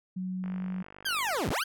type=tone; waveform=sine; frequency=185 Hz; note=F#3; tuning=in tune; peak=-31 dBFS; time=0.16-0.83 s; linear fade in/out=10 ms
type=click train; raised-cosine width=0.5 ms; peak=-31 dBFS; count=49; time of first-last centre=0.44-1.41 s; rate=49.5 Hz
type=linear two-way sweep; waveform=20% pulse; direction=down then up; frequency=1652 to 31.18 to 1652 Hz; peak=-23 dBFS; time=1.05-1.64 s; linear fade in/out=10 ms; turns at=1.5 s
effects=none